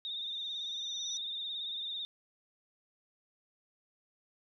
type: tone with vibrato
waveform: sine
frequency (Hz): 3664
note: A#7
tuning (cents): -31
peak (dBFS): -36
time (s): 0.05-2.05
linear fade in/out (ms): 0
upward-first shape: sine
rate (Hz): 18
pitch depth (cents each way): 57
type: tone with exponential growth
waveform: sine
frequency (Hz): 5880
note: F#8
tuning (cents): -12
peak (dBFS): -37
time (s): 0.2-1.17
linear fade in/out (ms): 0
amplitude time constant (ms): 210
effects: none